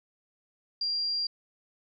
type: tone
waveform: sine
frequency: 4766 Hz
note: D8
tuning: 25 cents sharp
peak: -27 dBFS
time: 0.81-1.27 s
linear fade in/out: 5 ms
effects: none